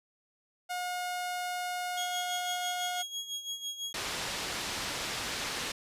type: tone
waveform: sawtooth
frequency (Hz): 719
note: F#5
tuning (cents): -50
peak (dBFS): -29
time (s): 0.69-3.03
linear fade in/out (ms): 20
type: tone with tremolo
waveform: 30% pulse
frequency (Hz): 3301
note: G#7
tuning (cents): -11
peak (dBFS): -30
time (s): 1.97-3.93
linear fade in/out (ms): 5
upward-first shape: sine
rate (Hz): 6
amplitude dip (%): 70
type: low-pass noise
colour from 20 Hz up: white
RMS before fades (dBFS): -36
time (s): 3.94-5.72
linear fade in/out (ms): 5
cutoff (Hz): 5000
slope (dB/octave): 12
effects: resampled to 32000 Hz